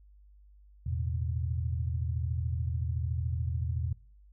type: chord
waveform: sine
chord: E suspended fourth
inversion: none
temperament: just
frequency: 82.41 / 109.88 / 123.61 Hz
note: E2 / A2 / B2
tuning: 0 / -2 / +2 cents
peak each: -31 / -37 / -35 dBFS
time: 0.86-3.93 s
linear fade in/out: 5 ms
effects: noise-tail reverb RT60 0.4 s tail -22 dB re dry + added 50 Hz sine -54 dBFS peak until 4.32 s